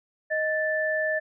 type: tone pair together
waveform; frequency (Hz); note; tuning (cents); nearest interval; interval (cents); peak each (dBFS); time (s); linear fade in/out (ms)
sine; 624.6 / 1760; D#5 / A6; +7 / 0; octave + tritone; 1793; -26; 0.3-1.2; 20
effects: none